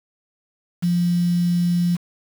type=tone with quantisation; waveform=sine; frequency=174.61 Hz; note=F3; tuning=in tune; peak=-16 dBFS; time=0.82-1.97 s; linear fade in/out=20 ms; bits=6; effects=none